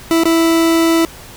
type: tone with dropouts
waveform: 40% pulse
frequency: 329.6 Hz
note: E4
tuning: in tune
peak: -9 dBFS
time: 0.11-1.05 s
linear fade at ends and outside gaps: 0 ms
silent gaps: 0.235-0.255 s
effects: pink hiss -36 dBFS RMS until 1.36 s